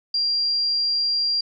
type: tone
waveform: sine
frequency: 4762 Hz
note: D8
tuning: 23 cents sharp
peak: -19 dBFS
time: 0.14-1.41 s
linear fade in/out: 5 ms
effects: none